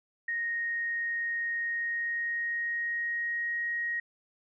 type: tone with pitch glide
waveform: sine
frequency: 1864.7 to 1883.1 Hz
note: A#6 to A#6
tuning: 0 to +17 cents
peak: -29 dBFS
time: 0.28-4 s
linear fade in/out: 5 ms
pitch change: +17 cents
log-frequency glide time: 1.59-3.64 s
effects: none